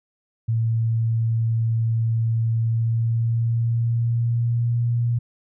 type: tone with pitch glide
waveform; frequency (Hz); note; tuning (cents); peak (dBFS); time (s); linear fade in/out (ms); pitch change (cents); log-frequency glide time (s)
sine; 113.8 to 118.63; A#2 to A#2; -41 to +31; -18; 0.48-5.19; 10; +72; 2.57-4.81
effects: none